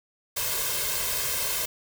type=noise with comb filter; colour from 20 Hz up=white; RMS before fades=-28 dBFS; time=0.36-1.66 s; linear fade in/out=10 ms; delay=1.9 ms; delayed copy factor=+0.75; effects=none